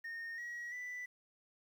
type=tone with pitch steps; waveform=sine; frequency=1840 / 1909.3 / 1981.2 Hz; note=A#6 / A#6 / B6; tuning=-23 / +41 / +5 cents; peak=-39 dBFS; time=0.04-1.06 s; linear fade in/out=10 ms; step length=340 ms; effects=tanh soft clip ceiling -40 dBFS + 11-bit